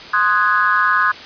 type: chord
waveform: sine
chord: Ab dominant seventh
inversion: first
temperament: equal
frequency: 1046.5 / 1244.5 / 1480 / 1661.2 Hz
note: C6 / Eb6 / Gb6 / Ab6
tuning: 0 / 0 / 0 / 0 cents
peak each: -19 / -17 / -18 / -18 dBFS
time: 0.13-1.12 s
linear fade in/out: 10 ms
effects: white hiss -34 dBFS RMS until 1.25 s + resampled to 11025 Hz